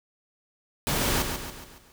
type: noise with echo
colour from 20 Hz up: pink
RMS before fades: -26 dBFS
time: 0.87-1.22 s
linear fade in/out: 0 ms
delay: 140 ms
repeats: 5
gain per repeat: -6 dB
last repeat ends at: 1.92 s
effects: none